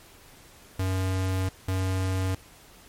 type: tone bursts at uneven times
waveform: square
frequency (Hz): 94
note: F#2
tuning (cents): +28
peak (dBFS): -25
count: 2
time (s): 0.79-1.49 / 1.68-2.35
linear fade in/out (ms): 5
effects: pink hiss -52 dBFS RMS until 2.88 s + MP3 64 kbps